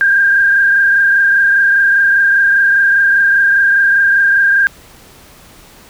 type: tone with frequency modulation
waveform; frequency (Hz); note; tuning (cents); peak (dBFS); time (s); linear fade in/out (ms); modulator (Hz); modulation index
sine; 1599; G6; +34; -7; 0.01-4.67; 0; 25; 1.4
effects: pink hiss -41 dBFS RMS until 5.89 s